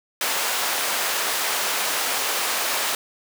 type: high-pass noise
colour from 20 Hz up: pink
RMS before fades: -24 dBFS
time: 0.21-2.95 s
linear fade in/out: 2 ms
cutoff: 710 Hz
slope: 12 dB/octave
effects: none